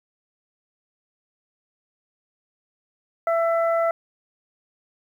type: harmonic tone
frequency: 667 Hz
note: E5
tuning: 20 cents sharp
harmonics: 1 / 2 / 3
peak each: -19 / -26 / -34 dBFS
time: 3.27-3.91 s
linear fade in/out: 2 ms
effects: 9-bit